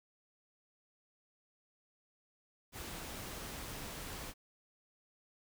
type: noise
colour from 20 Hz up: pink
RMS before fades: -45 dBFS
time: 2.72-4.34 s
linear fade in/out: 50 ms
effects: none